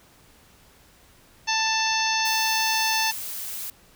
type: harmonic tone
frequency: 885 Hz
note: A5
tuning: 10 cents sharp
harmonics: 1 / 2 / 3 / 4 / 5 / 6 / 7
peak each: -26 / -29 / -28 / -32 / -30 / -30 / -30 dBFS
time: 1.47-3.12 s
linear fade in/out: 20 ms
type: noise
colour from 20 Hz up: blue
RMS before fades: -33 dBFS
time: 2.25-3.7 s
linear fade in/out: 2 ms
effects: pink hiss -55 dBFS RMS until 3.95 s